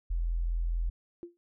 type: tone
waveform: sine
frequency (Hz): 42.19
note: E1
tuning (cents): +41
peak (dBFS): -27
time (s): 0.1-0.9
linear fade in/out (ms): 10
type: tone with exponential decay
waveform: sine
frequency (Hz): 345.4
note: F4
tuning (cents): -19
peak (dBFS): -35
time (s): 1.23-1.37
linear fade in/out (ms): 0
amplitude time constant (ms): 29
effects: none